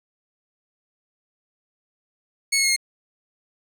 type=tone with pitch steps; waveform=15% pulse; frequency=2200 / 2179 / 2157 / 2136 Hz; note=C#7 / C#7 / C#7 / C7; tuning=-14 / -30 / -48 / +35 cents; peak=-11 dBFS; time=2.52-2.764 s; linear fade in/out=10 ms; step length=61 ms; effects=none